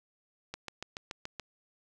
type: click train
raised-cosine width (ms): 0.2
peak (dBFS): -21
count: 7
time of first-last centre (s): 0.54-1.397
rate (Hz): 7
effects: none